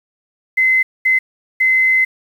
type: tone bursts at uneven times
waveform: sine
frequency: 2052 Hz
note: C7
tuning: 34 cents flat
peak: -10 dBFS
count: 3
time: 0.57-0.83 / 1.05-1.19 / 1.6-2.05 s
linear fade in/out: 10 ms
effects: 7-bit